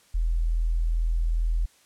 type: tone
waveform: sine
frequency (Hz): 41.2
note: E1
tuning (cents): 0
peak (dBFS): -21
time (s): 0.14-1.66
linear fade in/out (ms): 10
effects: white hiss -59 dBFS RMS until 1.85 s + low-pass 10000 Hz 12 dB/octave